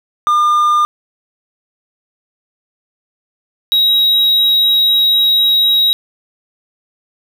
triangle tone pair in turn, 1205 / 3826 Hz, D6 / A#7, +44 / +44 cents, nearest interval octave + minor sixth, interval 2000 cents, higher second, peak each -7 dBFS, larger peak neither, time 0.27-0.85 / 3.72-5.93 s, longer second, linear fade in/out 0 ms, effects none

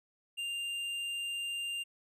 sine tone with hard clipping, 2794 Hz, F7, in tune, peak -36 dBFS, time 0.37-1.84 s, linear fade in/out 20 ms, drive 7 dB, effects none

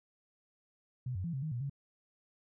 sine tone with pitch steps, 126 / 92.4 / 169.2 / 133.4 / 156.1 / 120.4 / 139.3 Hz, B2 / F#2 / E3 / C3 / D#3 / B2 / C#3, +35 / -2 / +45 / +34 / +6 / -44 / +9 cents, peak -34 dBFS, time 1.06-1.697 s, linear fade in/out 5 ms, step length 91 ms, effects none

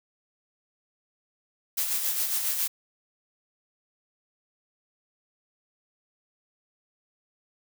blue noise with tremolo, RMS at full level -26 dBFS, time 1.77-2.68 s, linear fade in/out 10 ms, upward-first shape sine, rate 7.3 Hz, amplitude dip 45%, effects none

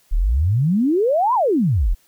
sine exponential two-way sweep, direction up then down, 33.13 to 1046.5 to 33.13 Hz, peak -14 dBFS, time 0.11-1.95 s, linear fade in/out 20 ms, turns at 1.34 s, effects white hiss -58 dBFS RMS until 2.07 s

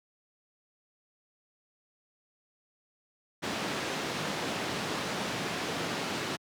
pink band-pass noise, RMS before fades -34 dBFS, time 3.42-6.37 s, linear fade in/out 20 ms, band 160 to 5100 Hz, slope 12 dB/octave, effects high-pass 80 Hz 12 dB/octave

